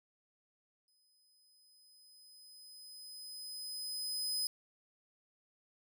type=tone with exponential growth; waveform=sawtooth; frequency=5030 Hz; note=D#8; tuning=18 cents sharp; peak=-30 dBFS; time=0.88-4.47 s; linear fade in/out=1 ms; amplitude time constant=780 ms; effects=none